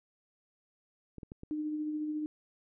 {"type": "clicks", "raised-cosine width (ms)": 3, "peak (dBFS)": -31, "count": 4, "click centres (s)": [1.183, 1.232, 1.319, 1.434]}
{"type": "tone with tremolo", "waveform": "sine", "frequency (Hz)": 304, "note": "D#4", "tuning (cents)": -40, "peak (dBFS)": -31, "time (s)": [1.51, 2.26], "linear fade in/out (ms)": 0, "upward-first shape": "sine", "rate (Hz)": 14, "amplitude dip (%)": 30}
{"effects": []}